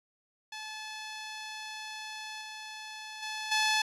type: tone with level steps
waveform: 10% pulse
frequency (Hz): 864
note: A5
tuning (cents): -32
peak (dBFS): -31 / -33 / -27 / -17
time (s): 0.52-3.82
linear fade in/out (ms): 5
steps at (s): 2.41 / 3.22 / 3.51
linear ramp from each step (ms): 10
effects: resampled to 24000 Hz